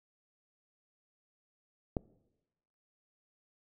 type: click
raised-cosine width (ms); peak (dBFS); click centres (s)
2; -18; 1.968
effects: noise-tail reverb RT60 1.0 s tail -22 dB re dry